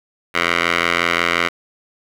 10% pulse tone with band-pass filter, 85.6 Hz, F2, 34 cents flat, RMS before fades -18 dBFS, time 0.34-1.49 s, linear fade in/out 20 ms, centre 2000 Hz, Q 1.7, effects 7-bit

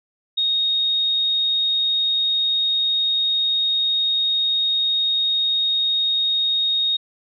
sine tone, 3729 Hz, A#7, in tune, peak -17 dBFS, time 0.37-6.97 s, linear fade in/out 10 ms, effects none

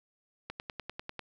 click train, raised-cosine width 0.3 ms, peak -22 dBFS, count 8, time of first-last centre 0.5-1.193 s, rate 10.1 Hz, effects none

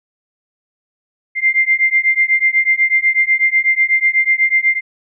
sine beating tone pair, 2093 / 2101.1 Hz, C7 / C7, 0 / +7 cents, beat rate 8.1 Hz, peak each -14 dBFS, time 1.35-4.81 s, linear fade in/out 50 ms, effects none

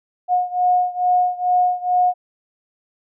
sine beating tone pair, 722 / 724.3 Hz, F#5 / F#5, -43 / -37 cents, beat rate 2.3 Hz, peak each -17 / -19 dBFS, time 0.28-2.14 s, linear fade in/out 50 ms, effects none

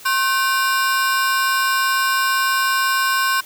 40% pulse ring-modulated tone, 1301 Hz, E6, 23 cents flat, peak -12 dBFS, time 0.05-3.41 s, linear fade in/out 10 ms, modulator 231 Hz, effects white hiss -41 dBFS RMS until 3.45 s

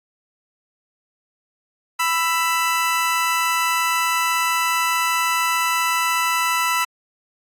25% pulse tone pair together, 991.4 / 1328 Hz, B5 / E6, +6 / +12 cents, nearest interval perfect fourth, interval 506 cents, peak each -17 dBFS, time 1.99-6.85 s, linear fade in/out 10 ms, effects AAC 64 kbps

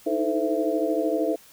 sine tone cluster, 308.3 / 321.2 / 439.2 / 514 / 665 Hz, D#4 / E4 / A4 / C5 / E5, -16 / -45 / -3 / -31 / +15 cents, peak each -28 dBFS, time 0.06-1.36 s, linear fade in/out 10 ms, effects white hiss -52 dBFS RMS until 1.52 s

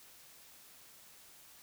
silence, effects white hiss -58 dBFS RMS until 1.62 s

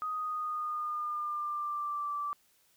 sine tone with pitch glide, 1249 to 1165.4 Hz, D#6 to D6, +6 to -14 cents, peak -32 dBFS, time 0.02-2.33 s, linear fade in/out 0 ms, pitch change -120 cents, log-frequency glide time 0.12-2.13 s, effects white hiss -68 dBFS RMS until 2.76 s

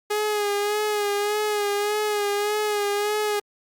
sawtooth tone with vibrato, 415.3 Hz, G#4, in tune, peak -18 dBFS, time 0.1-3.4 s, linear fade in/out 10 ms, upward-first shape sine, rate 1.7 Hz, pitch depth 38 cents each way, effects Opus 48 kbps

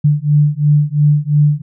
sine beating tone pair, 146.5 / 149.4 Hz, D3 / D3, -4 / +30 cents, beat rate 2.9 Hz, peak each -12 dBFS, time 0.04-1.62 s, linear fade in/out 10 ms, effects none

